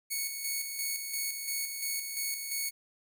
5% pulse tone with tremolo, 2217 Hz, C#7, in tune, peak -21 dBFS, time 0.1-2.71 s, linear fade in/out 20 ms, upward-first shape square, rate 2.9 Hz, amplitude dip 45%, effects none

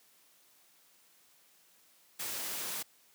white noise, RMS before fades -38 dBFS, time 2.19-2.83 s, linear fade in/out 10 ms, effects white hiss -65 dBFS RMS until 3.14 s + high-pass 150 Hz 12 dB/octave

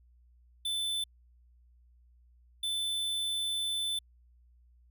square tone pair in turn, 3520 / 3520 Hz, A7 / A7, 0 / 0 cents, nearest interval unison, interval 0 cents, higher neither, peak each -31 / -31 dBFS, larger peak neither, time 0.65-1.04 / 2.63-3.99 s, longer second, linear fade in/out 5 ms, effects added 60 Hz sine -59 dBFS peak until 4.9 s

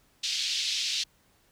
white band-pass noise, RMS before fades -30 dBFS, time 0.23-1.04 s, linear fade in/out 10 ms, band 2900 to 5000 Hz, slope 24 dB/octave, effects pink hiss -65 dBFS RMS until 1.51 s

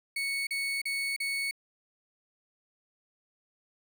35% pulse tone bursts, 2217 Hz, C#7, in tune, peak -28 dBFS, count 4, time 0.16-1.511 s, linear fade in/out 5 ms, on 310 ms, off 37 ms, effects none

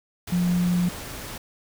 sine tone in noise, 177.1 Hz, F3, 24 cents sharp, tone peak -19 dBFS, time 0.32-0.89 s, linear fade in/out 5 ms, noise pink, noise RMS -36 dBFS, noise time 0.27-1.38 s, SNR +14 dB, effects none

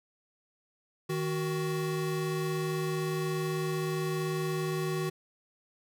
square tone pair together, 156.8 / 372.9 Hz, D#3 / F#4, +14 / +14 cents, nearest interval octave + minor third, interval 1500 cents, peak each -33 / -33 dBFS, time 1.09-5.1 s, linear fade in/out 10 ms, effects none

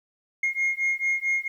sine beating tone pair, 2140 / 2144.5 Hz, C7 / C7, +38 / +42 cents, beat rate 4.5 Hz, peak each -24 dBFS, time 0.43-1.48 s, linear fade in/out 5 ms, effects tanh soft clip ceiling -19 dBFS + 10-bit

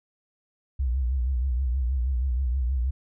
sine tone with vibrato, 63.6 Hz, C2, 48 cents flat, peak -22 dBFS, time 0.79-2.91 s, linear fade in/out 10 ms, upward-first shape triangle, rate 6.3 Hz, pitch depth 150 cents each way, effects none

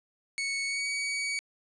sawtooth tone with pitch glide, 2217 to 2260 Hz, C#7 to C#7, 0 to +33 cents, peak -26 dBFS, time 0.38-1.39 s, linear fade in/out 0 ms, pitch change +33 cents, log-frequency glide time 0.66-0.88 s, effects resampled to 22050 Hz + 11-bit

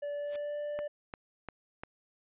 triangle tone with pitch glide, 579 to 588.8 Hz, D5 to D5, -25 to +4 cents, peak -32 dBFS, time 0.02-0.88 s, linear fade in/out 10 ms, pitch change +29 cents, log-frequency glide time 0.13-0.59 s
white noise with exponential growth, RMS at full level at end -42 dBFS, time 0.24-0.36 s, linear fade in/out 0 ms, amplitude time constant 26 ms
click train, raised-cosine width 0.5 ms, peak -25 dBFS, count 4, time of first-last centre 0.79-1.835 s, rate 2.87 Hz
effects resampled to 8000 Hz

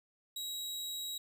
sawtooth tone, 3843 Hz, B7, 48 cents flat, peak -35 dBFS, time 0.36-1.18 s, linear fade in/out 5 ms, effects none

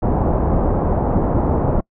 pink low-pass noise, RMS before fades -17 dBFS, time 0.02-1.81 s, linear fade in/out 10 ms, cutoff 900 Hz, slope 24 dB/octave, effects noise-tail reverb RT60 0.1 s tail -26 dB re dry

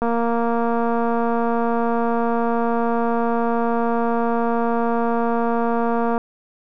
click train, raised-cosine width 1 ms, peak -9 dBFS, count 1436, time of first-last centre 0.02-6.179 s, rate 233 Hz, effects none

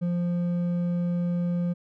sine tone with hard clipping, 174.61 Hz, F3, in tune, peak -25 dBFS, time 0.01-1.74 s, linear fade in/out 20 ms, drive 5 dB, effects none

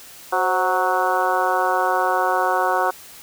harmonic tone with a mistuned harmonic, 185 Hz, F#3, in tune, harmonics 2 / 3 / 4 / 5 / 6 / 7 / 8, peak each -27 / -25 / -22 / -24 / -24 / -27 / -26 dBFS, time 0.32-2.91 s, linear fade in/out 10 ms, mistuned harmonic 3, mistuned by -70 cents, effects white hiss -42 dBFS RMS until 3.22 s

